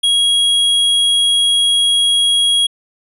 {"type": "tone", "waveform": "square", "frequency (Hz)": 3300, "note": "G#7", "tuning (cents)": -12, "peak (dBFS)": -11, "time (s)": [0.03, 2.67], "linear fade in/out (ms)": 10, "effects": ["resampled to 24000 Hz"]}